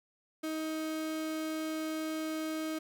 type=tone; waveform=35% pulse; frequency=314.9 Hz; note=D#4; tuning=21 cents sharp; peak=-32 dBFS; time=0.43-2.79 s; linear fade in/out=10 ms; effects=none